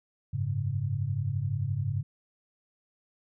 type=chord; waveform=sine; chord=F# suspended second; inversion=none; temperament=just; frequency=92.5 / 104.06 / 138.75 Hz; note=F#2 / G#2 / C#3; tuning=0 / +4 / +2 cents; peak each=-36 / -30 / -31 dBFS; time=0.33-2.03 s; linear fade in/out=10 ms; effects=none